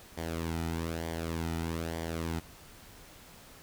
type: tone with flanger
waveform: sawtooth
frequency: 82.41 Hz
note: E2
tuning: in tune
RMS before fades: -35 dBFS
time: 0.17-2.4 s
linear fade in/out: 10 ms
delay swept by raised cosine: 0.75 to 1.85 ms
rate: 1.1 Hz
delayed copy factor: -0.65
effects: pink hiss -53 dBFS RMS until 3.62 s